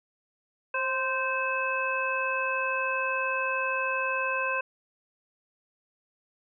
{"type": "harmonic tone with a mistuned harmonic", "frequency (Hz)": 519, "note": "C5", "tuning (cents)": -14, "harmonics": [1, 2, 3, 5], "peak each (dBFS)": [-33, -31, -31, -31], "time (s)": [0.74, 4.61], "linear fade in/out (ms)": 5, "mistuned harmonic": 1, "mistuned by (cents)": 37, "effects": []}